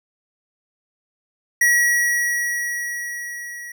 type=tone with level ramp; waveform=square; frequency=1918 Hz; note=A#6; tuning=49 cents sharp; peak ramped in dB=-13 to -33 dBFS; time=1.61-3.72 s; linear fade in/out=5 ms; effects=none